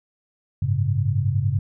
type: tone cluster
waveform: sine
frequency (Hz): 96.4 / 107 / 136.7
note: G2 / A2 / C#3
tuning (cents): -28 / -48 / -24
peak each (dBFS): -23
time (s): 0.62-1.59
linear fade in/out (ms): 5
effects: none